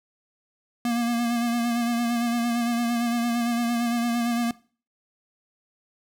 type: tone with vibrato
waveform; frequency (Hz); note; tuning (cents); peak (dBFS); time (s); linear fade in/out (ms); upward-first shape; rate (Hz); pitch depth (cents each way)
square; 236.2; A#3; +23; -23; 0.85-4.51; 2; sine; 8.8; 32
effects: noise-tail reverb RT60 0.4 s tail -20 dB re dry